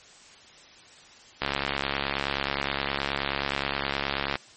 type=click train; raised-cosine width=0.3 ms; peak=-9 dBFS; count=205; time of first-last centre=1.42-4.355 s; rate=69.5 Hz; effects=white hiss -51 dBFS RMS until 4.56 s + MP3 32 kbps